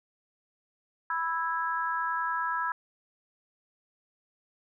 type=harmonic tone; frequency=329.6 Hz; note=E4; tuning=in tune; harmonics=3 / 4 / 5; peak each=-31 / -32 / -33 dBFS; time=1.1-2.72 s; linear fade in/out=2 ms; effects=none